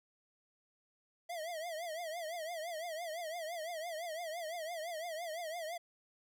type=tone with vibrato; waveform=square; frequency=660 Hz; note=E5; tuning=2 cents sharp; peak=-40 dBFS; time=1.29-5.78 s; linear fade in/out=10 ms; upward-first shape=triangle; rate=5.9 Hz; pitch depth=150 cents each way; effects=none